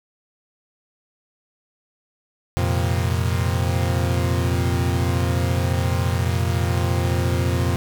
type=chord; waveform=40% pulse; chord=F suspended fourth; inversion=none; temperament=equal; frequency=87.31 / 116.54 / 130.81 Hz; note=F2 / Bb2 / C3; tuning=0 / 0 / 0 cents; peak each=-20 / -23 / -25 dBFS; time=2.57-7.76 s; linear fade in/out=0 ms; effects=9-bit